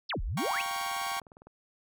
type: exponential two-way sweep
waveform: sine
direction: down then up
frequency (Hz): 5580 to 30.65 to 3154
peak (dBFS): -30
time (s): 0.09-0.62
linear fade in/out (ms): 10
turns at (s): 0.22
type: chord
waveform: sawtooth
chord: G half-diminished seventh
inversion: third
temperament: equal with one note detuned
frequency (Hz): 698.5 / 784 / 941.5 / 1108.7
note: F5 / G5 / Bb5 / Db6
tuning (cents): 0 / 0 / +17 / 0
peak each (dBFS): -37 / -32 / -37 / -31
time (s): 0.37-1.2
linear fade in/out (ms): 5
type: click train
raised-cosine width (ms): 1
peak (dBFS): -37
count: 21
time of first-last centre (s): 0.46-1.47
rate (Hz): 19.8
effects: none